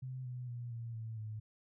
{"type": "tone with pitch steps", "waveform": "sine", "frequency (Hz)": [129.1, 124.63, 120.32, 116.15, 112.13, 108.25], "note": ["C3", "B2", "B2", "A#2", "A2", "A2"], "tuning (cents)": [-23, 16, -45, -6, 33, -28], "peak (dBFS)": -40, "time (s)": [0.02, 1.4], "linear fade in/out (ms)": 10, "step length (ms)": 230, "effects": []}